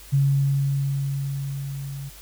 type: tone with level ramp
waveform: sine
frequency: 138.59 Hz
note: C#3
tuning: in tune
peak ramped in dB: -15 to -31 dBFS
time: 0.12-2.1 s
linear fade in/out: 20 ms
effects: added 50 Hz sine -46 dBFS peak until 2.21 s + white hiss -46 dBFS RMS until 2.21 s